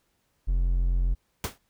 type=tone; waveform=triangle; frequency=43.91 Hz; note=F1; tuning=10 cents sharp; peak=-19 dBFS; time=0.47-1.15 s; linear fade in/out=20 ms
type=noise with exponential decay; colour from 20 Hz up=pink; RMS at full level=-27 dBFS; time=1.44-1.58 s; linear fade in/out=1 ms; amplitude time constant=30 ms
effects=pink hiss -72 dBFS RMS until 1.69 s